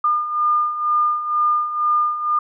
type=beating tone pair; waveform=sine; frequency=1208 / 1210.1 Hz; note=D6 / D#6; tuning=+48 / -49 cents; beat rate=2.1 Hz; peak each=-23 / -17 dBFS; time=0.04-2.39 s; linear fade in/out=5 ms; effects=none